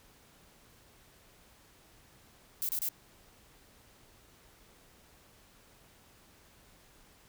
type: noise bursts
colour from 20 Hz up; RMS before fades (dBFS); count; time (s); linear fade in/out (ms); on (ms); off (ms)
violet; -33; 3; 2.62-2.888; 0; 70; 29
effects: pink hiss -61 dBFS RMS until 7.28 s